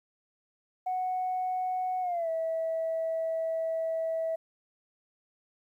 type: tone with pitch glide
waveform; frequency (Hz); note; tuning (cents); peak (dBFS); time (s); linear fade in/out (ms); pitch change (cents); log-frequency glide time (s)
sine; 739 to 650.8; F#5 to E5; -2 to -22; -27; 0.86-4.36; 10; -220; 2.01-2.29
effects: tanh soft clip ceiling -24 dBFS + 11-bit